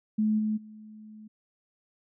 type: tone with level steps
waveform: sine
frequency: 215 Hz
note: A3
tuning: 40 cents flat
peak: -22 / -25 / -44 dBFS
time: 0.18-1.28 s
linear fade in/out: 10 ms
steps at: 0.38 / 0.56 s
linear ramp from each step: 20 ms
effects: none